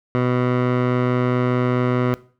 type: tone with low-pass filter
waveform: 15% pulse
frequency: 124.7 Hz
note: B2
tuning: 17 cents sharp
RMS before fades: -19 dBFS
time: 0.15-2.14 s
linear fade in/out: 0 ms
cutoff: 1700 Hz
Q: 0.96
effects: noise-tail reverb RT60 0.4 s tail -19 dB re dry